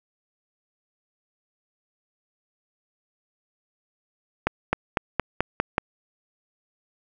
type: accelerating click train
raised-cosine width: 0.5 ms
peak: -5 dBFS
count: 7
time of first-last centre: 4.47-5.781 s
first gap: 260 ms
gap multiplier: 0.93
effects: none